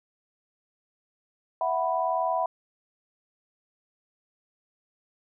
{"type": "chord", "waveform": "sine", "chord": "E suspended second", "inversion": "none", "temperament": "equal", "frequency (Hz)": [659.3, 740, 987.8], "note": ["E5", "F#5", "B5"], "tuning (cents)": [0, 0, 0], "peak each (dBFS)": -28, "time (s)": [1.61, 2.46], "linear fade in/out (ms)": 2, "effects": []}